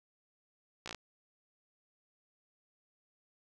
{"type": "slowing click train", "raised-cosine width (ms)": 0.2, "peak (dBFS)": -24, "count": 6, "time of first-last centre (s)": [0.86, 0.947], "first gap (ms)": 16, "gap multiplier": 1.04, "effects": []}